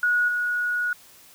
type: tone with level steps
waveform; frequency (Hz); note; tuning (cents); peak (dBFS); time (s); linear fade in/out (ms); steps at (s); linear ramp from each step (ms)
sine; 1456; F#6; -28; -18 / -22; 0.03-0.93; 2; 0.28; 5
effects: white hiss -51 dBFS RMS until 1.34 s